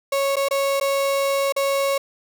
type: tone with dropouts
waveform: 35% pulse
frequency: 552 Hz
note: C#5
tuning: 7 cents flat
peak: -17 dBFS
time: 0.12-1.98 s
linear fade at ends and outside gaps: 5 ms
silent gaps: 0.358-0.366 / 0.486-0.509 / 0.8-0.81 / 1.524-1.563 s
effects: none